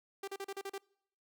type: tone bursts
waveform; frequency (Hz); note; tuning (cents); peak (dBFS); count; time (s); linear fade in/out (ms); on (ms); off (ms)
sawtooth; 393.1; G4; +5; -35; 7; 0.23-0.781; 5; 47; 37
effects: noise-tail reverb RT60 0.7 s tail -26 dB re dry